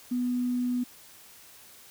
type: tone with tanh clipping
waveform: triangle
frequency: 246.9 Hz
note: B3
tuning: in tune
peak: -25 dBFS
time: 0.11-0.84 s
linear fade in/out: 10 ms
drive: 3 dB
effects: white hiss -52 dBFS RMS until 1.9 s